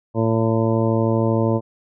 harmonic tone, 112.8 Hz, A2, 44 cents sharp, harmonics 1 / 2 / 3 / 4 / 5 / 6 / 8 / 9, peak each -20 / -22 / -23 / -25 / -24 / -31 / -30 / -33 dBFS, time 0.14-1.61 s, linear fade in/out 50 ms, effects none

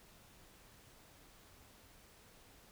silence, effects pink hiss -62 dBFS RMS until 2.71 s

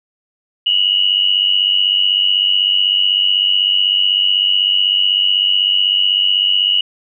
sine tone pair together, 2864 / 2960 Hz, F7 / F#7, +43 / 0 cents, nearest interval minor second, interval 57 cents, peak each -14 dBFS, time 0.66-6.81 s, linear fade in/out 5 ms, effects none

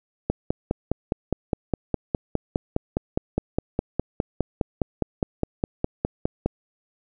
click train, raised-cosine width 2 ms, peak -8 dBFS, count 31, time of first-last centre 0.3-6.46 s, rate 4.87 Hz, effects none

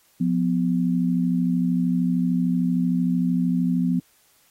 sine tone pair together, 176.64 / 249.8 Hz, F3 / B3, +20 / +20 cents, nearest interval tritone, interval 600 cents, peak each -21 / -22 dBFS, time 0.2-4 s, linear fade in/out 10 ms, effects white hiss -60 dBFS RMS until 4.5 s + AAC 48 kbps

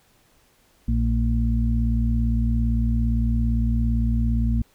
harmonic tone, 57.6 Hz, A#1, 20 cents flat, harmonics 1 / 2 / 4, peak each -20 / -25 / -25 dBFS, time 0.88-4.62 s, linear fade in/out 5 ms, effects pink hiss -60 dBFS RMS until 4.74 s

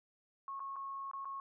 sine tone with dropouts, 1094 Hz, C#6, 23 cents flat, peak -40 dBFS, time 0.48-1.4 s, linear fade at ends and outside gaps 1 ms, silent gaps 0.595-0.602 / 0.759-0.764 / 1.113-1.134 / 1.247-1.254 s, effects none

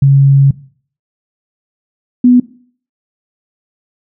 sine tone pair in turn, 138 / 247.1 Hz, C#3 / B3, -7 / +1 cents, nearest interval minor seventh, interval 1008 cents, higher second, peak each -3 dBFS, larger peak neither, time 0.02-0.51 / 2.24-2.4 s, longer first, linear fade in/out 5 ms, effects noise-tail reverb RT60 0.5 s tail -19 dB re dry

